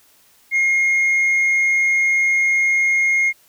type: tone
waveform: sine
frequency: 2141 Hz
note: C7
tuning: 39 cents sharp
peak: -11 dBFS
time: 0.51-3.33 s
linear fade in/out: 50 ms
effects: tanh soft clip ceiling -13 dBFS + white hiss -54 dBFS RMS until 3.48 s